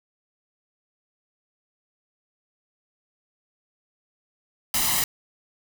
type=noise with comb filter; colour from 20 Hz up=white; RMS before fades=-23 dBFS; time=4.74-5.04 s; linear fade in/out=2 ms; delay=1 ms; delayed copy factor=+0.65; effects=none

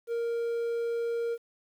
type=tone; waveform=triangle; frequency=466.8 Hz; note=A#4; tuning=2 cents sharp; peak=-26 dBFS; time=0.07-1.38 s; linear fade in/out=50 ms; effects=10-bit

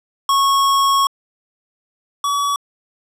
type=tone pair in turn; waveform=square; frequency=1100 / 1136.2 Hz; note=C#6 / C#6; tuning=-14 / +42 cents; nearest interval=minor second; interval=56 cents; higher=second; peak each=-13 / -17 dBFS; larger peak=first; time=0.29-1.07 / 2.24-2.56 s; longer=first; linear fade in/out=2 ms; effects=low-pass 12000 Hz 12 dB/octave

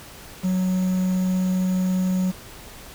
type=tone with quantisation; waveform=triangle; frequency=185 Hz; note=F#3; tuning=in tune; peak=-17 dBFS; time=0.43-2.32 s; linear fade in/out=20 ms; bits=7; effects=pink hiss -42 dBFS RMS until 2.94 s

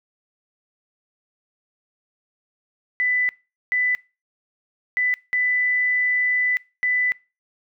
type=tone bursts at uneven times; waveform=sine; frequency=1993 Hz; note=B6; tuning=15 cents sharp; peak=-18 dBFS; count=5; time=3-3.29 / 3.72-3.95 / 4.97-5.14 / 5.33-6.57 / 6.83-7.12 s; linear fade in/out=0 ms; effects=noise-tail reverb RT60 0.3 s tail -23 dB re dry

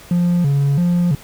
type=tone with vibrato; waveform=triangle; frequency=156.9 Hz; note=D#3; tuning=15 cents sharp; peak=-10 dBFS; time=0.11-1.15 s; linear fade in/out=2 ms; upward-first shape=square; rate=1.5 Hz; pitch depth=190 cents each way; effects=tanh soft clip ceiling -6 dBFS + pink hiss -41 dBFS RMS until 1.23 s

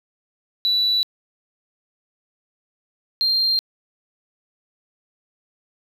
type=tone pair in turn; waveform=sine; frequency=3951 / 4186 Hz; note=B7 / C8; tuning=0 / 0 cents; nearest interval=minor second; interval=100 cents; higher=second; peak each=-15 dBFS; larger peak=neither; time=0.65-1.03 / 3.21-3.59 s; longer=neither; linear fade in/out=0 ms; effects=tanh soft clip ceiling -13 dBFS + 9-bit

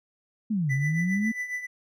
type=exponential two-way sweep; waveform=sine; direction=down then up; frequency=229.1 to 130.81 to 229.1 Hz; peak=-23 dBFS; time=0.5-1.32 s; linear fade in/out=10 ms; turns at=0.72 s
type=tone with tremolo; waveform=triangle; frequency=1988 Hz; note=B6; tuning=11 cents sharp; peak=-25 dBFS; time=0.69-1.67 s; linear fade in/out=20 ms; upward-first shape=triangle; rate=7.3 Hz; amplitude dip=75%
effects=none

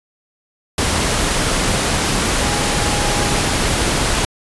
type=tone in noise; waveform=sine; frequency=822 Hz; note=G#5; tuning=18 cents flat; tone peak=-26 dBFS; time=2.41-3.4 s; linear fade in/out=2 ms; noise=pink; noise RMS=-17 dBFS; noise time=0.78-4.25 s; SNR=-12 dB; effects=resampled to 24000 Hz

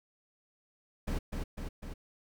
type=noise with echo; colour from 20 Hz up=brown; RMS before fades=-33 dBFS; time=1.07-1.19 s; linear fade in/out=10 ms; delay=250 ms; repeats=3; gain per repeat=-3 dB; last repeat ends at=1.94 s; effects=none

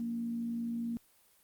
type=tone with frequency modulation; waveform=sine; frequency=233.1 Hz; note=A#3; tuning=in tune; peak=-33 dBFS; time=0-0.97 s; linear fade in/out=0 ms; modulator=55.3 Hz; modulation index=0.25; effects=white hiss -66 dBFS RMS until 1.43 s + Opus 24 kbps

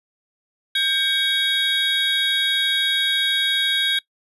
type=tone cluster; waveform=triangle; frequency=1590 / 2246 / 3327 / 3761 Hz; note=G6 / C#7 / G#7 / A#7; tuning=+24 / +22 / +2 / +15 cents; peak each=-23 / -28 / -20 / -20 dBFS; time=0.75-3.99 s; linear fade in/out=5 ms; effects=noise-tail reverb RT60 0.1 s tail -21 dB re dry + resampled to 32000 Hz

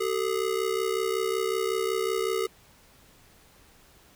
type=ring-modulated tone; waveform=square; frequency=415.3 Hz; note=G#4; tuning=in tune; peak=-23 dBFS; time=0-2.47 s; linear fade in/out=10 ms; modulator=32.7 Hz; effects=pink hiss -57 dBFS RMS until 4.15 s

